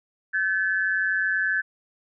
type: tone pair together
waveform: sine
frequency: 1533 / 1720.7 Hz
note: G6 / A6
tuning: -39 / -39 cents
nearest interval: major second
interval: 200 cents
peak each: -24 dBFS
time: 0.33-1.62 s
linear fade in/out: 20 ms
effects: none